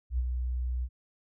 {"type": "tone with ADSR envelope", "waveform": "sine", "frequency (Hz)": 62, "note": "B1", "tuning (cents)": 7, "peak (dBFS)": -23, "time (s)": [0.1, 0.89], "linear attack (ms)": 85, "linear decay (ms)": 37, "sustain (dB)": -5, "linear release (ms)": 56, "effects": ["tanh soft clip ceiling -19 dBFS"]}